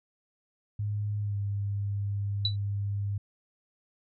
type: tone with pitch glide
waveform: sine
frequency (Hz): 103.83 to 100.87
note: G#2 to G2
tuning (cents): 0 to +50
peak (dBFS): -28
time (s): 0.79-3.18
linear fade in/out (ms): 5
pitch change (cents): -50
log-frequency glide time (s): 1.21-1.37
type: tone with exponential decay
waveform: sine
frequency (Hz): 3951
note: B7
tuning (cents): 0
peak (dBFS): -21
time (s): 2.45-2.56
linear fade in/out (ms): 2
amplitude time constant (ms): 23
effects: none

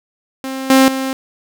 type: tone with level steps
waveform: sawtooth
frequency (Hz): 265.3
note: C4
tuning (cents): +24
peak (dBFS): -18 / -3 / -14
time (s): 0.44-1.13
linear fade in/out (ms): 0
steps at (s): 0.7 / 0.88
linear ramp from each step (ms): 2
effects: none

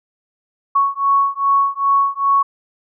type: beating tone pair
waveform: sine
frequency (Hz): 1108.7 / 1111.2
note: C#6 / C#6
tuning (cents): 0 / +4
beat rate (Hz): 2.5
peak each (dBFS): -16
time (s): 0.75-2.43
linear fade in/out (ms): 10
effects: none

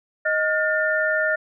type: tone cluster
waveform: sine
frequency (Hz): 624 / 1427 / 1795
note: D#5 / F6 / A6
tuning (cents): +5 / +37 / +34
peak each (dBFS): -23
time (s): 0.25-1.36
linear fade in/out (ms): 10
effects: none

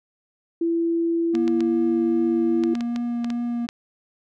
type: tone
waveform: sine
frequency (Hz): 334.9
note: E4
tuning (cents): +27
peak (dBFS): -19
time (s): 0.61-2.74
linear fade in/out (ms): 5
type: tone with vibrato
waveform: triangle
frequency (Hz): 237.9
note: A#3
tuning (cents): +35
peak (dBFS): -21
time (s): 1.33-3.67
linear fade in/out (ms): 20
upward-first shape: triangle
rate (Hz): 2.5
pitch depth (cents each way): 11
type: clicks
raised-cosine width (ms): 0.2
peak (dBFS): -16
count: 10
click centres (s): 1.352 / 1.479 / 1.606 / 2.637 / 2.753 / 2.808 / 2.961 / 3.245 / 3.303 / 3.689
effects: none

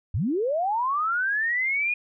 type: linear sweep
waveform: sine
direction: up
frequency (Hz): 71.2 to 2470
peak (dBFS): -22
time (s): 0.14-1.94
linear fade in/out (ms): 5
effects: none

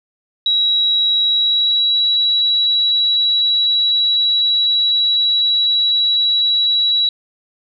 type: tone with pitch glide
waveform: sine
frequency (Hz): 3873 to 3904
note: B7 to B7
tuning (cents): -35 to -21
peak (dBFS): -12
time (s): 0.46-7.09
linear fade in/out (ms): 2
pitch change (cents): +14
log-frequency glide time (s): 1.26-1.96
effects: none

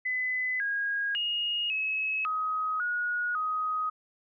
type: tone with pitch steps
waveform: sine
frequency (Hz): 2013 / 1636 / 2862 / 2574 / 1262 / 1450 / 1255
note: B6 / G#6 / F7 / E7 / D#6 / F#6 / D#6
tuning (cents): +33 / -26 / +42 / -42 / +24 / -35 / +15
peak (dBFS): -27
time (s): 0.05-3.9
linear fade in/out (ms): 10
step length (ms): 550
effects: none

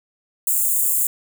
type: high-pass noise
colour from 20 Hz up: white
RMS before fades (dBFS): -19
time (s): 0.47-1.07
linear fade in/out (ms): 2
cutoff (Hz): 7000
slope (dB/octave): 96
effects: none

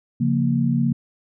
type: chord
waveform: sine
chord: Bb minor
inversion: first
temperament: equal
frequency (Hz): 138.59 / 174.61 / 233.1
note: Db3 / F3 / Bb3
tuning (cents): 0 / 0 / 0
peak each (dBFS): -21 / -24 / -20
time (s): 0.2-0.93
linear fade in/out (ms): 10
effects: none

